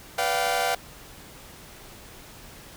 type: chord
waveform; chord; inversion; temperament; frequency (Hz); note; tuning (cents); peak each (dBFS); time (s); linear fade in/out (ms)
sawtooth; G dominant seventh; first; equal with one note detuned; 493.9 / 587.3 / 698.5 / 771; B4 / D5 / F5 / G5; 0 / 0 / 0 / -29; -27 / -28 / -23 / -23; 0.18-0.75; 5
effects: pink hiss -46 dBFS RMS until 2.76 s